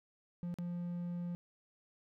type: tone with dropouts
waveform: triangle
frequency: 174.61 Hz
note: F3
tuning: in tune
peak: -35 dBFS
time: 0.43-1.35 s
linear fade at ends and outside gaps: 0 ms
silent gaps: 0.541-0.586 s
effects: none